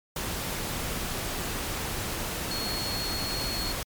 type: tone in noise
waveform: sine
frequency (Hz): 4324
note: C#8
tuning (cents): -44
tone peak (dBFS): -32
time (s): 2.51-3.72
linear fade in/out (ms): 2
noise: pink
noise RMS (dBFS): -32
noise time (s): 0.16-3.83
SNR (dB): -3
effects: MP3 96 kbps

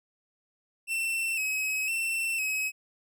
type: tone with vibrato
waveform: 45% pulse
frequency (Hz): 2620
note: E7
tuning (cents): -11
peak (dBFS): -27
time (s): 0.87-2.72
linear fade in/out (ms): 50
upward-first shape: square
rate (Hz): 0.99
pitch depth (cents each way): 45
effects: none

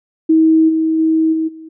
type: tone with level steps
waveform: sine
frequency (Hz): 319.8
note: D#4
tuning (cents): +48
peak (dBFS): -7 / -12 / -10 / -14 / -31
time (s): 0.29-1.69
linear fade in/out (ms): 10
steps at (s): 0.68 / 0.98 / 1.32 / 1.47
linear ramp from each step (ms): 20
effects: none

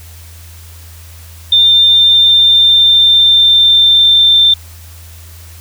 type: tone with pitch glide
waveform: sine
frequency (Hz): 3597 to 3572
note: A7 to A7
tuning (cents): +37 to +25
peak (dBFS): -4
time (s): 1.52-4.54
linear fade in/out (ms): 5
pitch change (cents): -12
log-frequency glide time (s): 1.82-4.41
effects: added 83 Hz sine -32 dBFS peak until 5.6 s + white hiss -39 dBFS RMS until 5.6 s

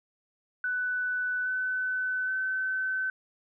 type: tone with pitch steps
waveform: sine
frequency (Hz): 1493 / 1509.5 / 1526.1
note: F#6 / F#6 / G6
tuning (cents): +15 / +34 / -47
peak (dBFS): -27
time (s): 0.64-3.1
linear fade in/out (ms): 2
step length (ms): 820
effects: none

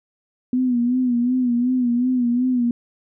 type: tone with vibrato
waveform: sine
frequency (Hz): 246.9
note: B3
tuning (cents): 0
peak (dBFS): -16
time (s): 0.53-2.71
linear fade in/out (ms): 2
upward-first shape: sine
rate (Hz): 2.7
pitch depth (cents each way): 68
effects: none

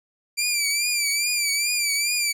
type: tone with vibrato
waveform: 15% pulse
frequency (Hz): 2349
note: D7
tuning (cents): 0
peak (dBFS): -14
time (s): 0.37-2.33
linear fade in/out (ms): 20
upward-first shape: triangle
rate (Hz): 2.4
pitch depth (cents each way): 82
effects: none

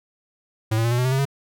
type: tone with pitch steps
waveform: square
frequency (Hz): 110 / 113.68 / 117.49 / 121.42 / 125.48 / 129.68 / 134.03 / 138.51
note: A2 / A#2 / A#2 / B2 / B2 / C3 / C3 / C#3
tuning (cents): 0 / -43 / +14 / -29 / +28 / -15 / +42 / -1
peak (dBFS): -19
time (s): 0.71-1.254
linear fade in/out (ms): 10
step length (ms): 68
effects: none

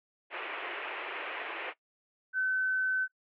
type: band-pass noise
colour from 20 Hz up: white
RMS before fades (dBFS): -39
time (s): 0.3-1.74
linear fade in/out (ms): 50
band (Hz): 330 to 2800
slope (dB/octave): 48
type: tone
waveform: sine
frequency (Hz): 1522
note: F#6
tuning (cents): +48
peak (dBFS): -27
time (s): 2.33-3.08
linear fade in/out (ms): 50
effects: noise-tail reverb RT60 0.1 s tail -18 dB re dry

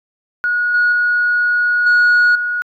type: tone with level steps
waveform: sine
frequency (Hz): 1452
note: F#6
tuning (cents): -33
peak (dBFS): -13 / -9 / -11 / -6 / -16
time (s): 0.44-2.62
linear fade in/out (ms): 0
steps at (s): 0.74 / 0.92 / 1.86 / 2.35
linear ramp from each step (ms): 5
effects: tanh soft clip ceiling -7 dBFS

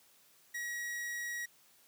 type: tone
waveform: 45% pulse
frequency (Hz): 1908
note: A#6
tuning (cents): +40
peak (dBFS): -37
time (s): 0.54-1.46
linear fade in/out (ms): 10
effects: white hiss -65 dBFS RMS until 1.87 s + high-pass 100 Hz 12 dB/octave

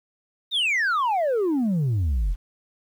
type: exponential sweep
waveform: sine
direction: down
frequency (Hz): 3810 to 38.89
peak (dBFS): -17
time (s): 0.51-2.36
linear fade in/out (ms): 50
effects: tanh soft clip ceiling -19 dBFS + 9-bit

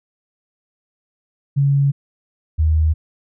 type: tone pair in turn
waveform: sine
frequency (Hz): 140 / 78.57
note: C#3 / D#2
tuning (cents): +18 / +17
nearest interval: minor seventh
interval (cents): 1001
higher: first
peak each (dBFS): -12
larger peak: neither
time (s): 1.56-1.92 / 2.58-2.94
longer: neither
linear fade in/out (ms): 20
effects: none

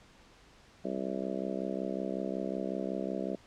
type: harmonic tone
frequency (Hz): 65.41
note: C2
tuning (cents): 0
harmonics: 3 / 4 / 5 / 6 / 7 / 8 / 9 / 10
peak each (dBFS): -38 / -40 / -40 / -40 / -44 / -43 / -41 / -42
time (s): 0.84-3.36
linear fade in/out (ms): 10
effects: pink hiss -59 dBFS RMS until 3.46 s + low-pass 6000 Hz 12 dB/octave

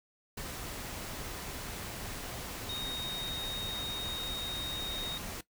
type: tone in noise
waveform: sine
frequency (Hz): 3729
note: A#7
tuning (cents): 0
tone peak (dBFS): -35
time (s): 2.69-5.18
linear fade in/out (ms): 5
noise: pink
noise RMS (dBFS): -41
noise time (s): 0.37-5.41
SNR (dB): +3
effects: noise-tail reverb RT60 0.1 s tail -17 dB re dry

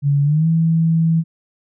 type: tone with pitch glide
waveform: sine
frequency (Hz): 142.3 to 163.46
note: C#3 to E3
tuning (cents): +46 to -14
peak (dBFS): -12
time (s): 0.02-1.24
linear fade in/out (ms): 50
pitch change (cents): +240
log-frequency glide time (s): 0.23-0.47
effects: none

